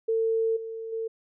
sine tone with level steps, 450 Hz, A4, 39 cents sharp, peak -22 / -33 / -28 dBFS, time 0.08-1.08 s, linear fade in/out 10 ms, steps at 0.56 / 0.92 s, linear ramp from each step 10 ms, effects none

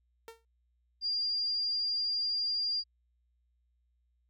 sawtooth tone with exponential decay, 455.6 Hz, A#4, 40 cents flat, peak -38 dBFS, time 0.28-0.45 s, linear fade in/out 1 ms, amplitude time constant 35 ms
sine tone, 4796 Hz, D8, 36 cents sharp, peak -29 dBFS, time 1.01-2.84 s, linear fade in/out 50 ms
effects added 60 Hz sine -70 dBFS peak until 4.29 s

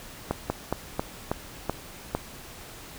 slowing click train, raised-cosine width 1 ms, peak -11 dBFS, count 7, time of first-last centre 0.31-2.15 s, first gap 190 ms, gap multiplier 1.19, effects pink hiss -44 dBFS RMS until 2.98 s

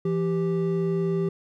triangle tone pair together, 168.04 / 391.9 Hz, E3 / G4, +34 / 0 cents, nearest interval octave + minor third, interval 1466 cents, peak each -23 dBFS, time 0.05-1.29 s, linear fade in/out 5 ms, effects none

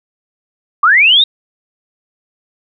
sine linear sweep, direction up, 1107 to 3800 Hz, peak -5 dBFS, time 0.83-1.24 s, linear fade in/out 5 ms, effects none

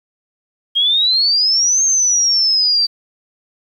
sine exponential two-way sweep, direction up then down, 3211 to 6440 to 4626 Hz, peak -11 dBFS, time 0.75-2.87 s, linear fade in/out 20 ms, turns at 1.83 s, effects 8-bit

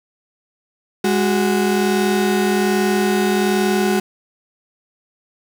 35% pulse tone pair together, 205.6 / 370 Hz, G#3 / F#4, -17 / 0 cents, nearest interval minor seventh, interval 1017 cents, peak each -16 dBFS, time 1.04-4 s, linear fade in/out 5 ms, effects none

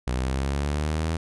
sawtooth exponential sweep, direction up, 61.74 to 82.41 Hz, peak -20 dBFS, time 0.07-1.17 s, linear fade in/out 5 ms, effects resampled to 24000 Hz

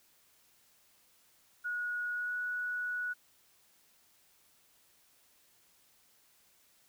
sine tone with pitch glide, 1454 to 1469.2 Hz, F#6 to F#6, -31 to -13 cents, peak -33 dBFS, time 1.64-3.14 s, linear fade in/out 20 ms, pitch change +18 cents, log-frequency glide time 2.13-2.35 s, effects white hiss -67 dBFS RMS until 6.88 s

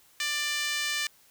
5% pulse tone with high-pass filter, 592 Hz, D5, 14 cents sharp, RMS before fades -30 dBFS, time 0.2-1.07 s, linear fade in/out 2 ms, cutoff 1800 Hz, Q 2, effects white hiss -60 dBFS RMS until 1.3 s

